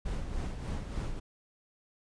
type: noise with tremolo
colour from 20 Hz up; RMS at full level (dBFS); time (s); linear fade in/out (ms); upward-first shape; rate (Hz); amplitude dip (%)
brown; -33; 0.05-1.2; 10; sine; 3.4; 50
effects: resampled to 22050 Hz